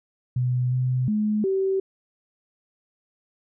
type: tone with pitch steps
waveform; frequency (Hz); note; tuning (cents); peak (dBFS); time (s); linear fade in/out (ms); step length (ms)
sine; 125.1 / 127.3 / 212.1 / 384.6; B2 / C3 / G#3 / G4; +23 / -47 / +37 / -33; -20; 0.36-1.8; 5; 360
effects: none